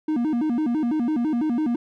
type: tone with vibrato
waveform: triangle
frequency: 271.4 Hz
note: C#4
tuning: 36 cents flat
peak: -18 dBFS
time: 0.08-1.76 s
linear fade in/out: 5 ms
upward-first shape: square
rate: 6 Hz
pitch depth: 230 cents each way
effects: none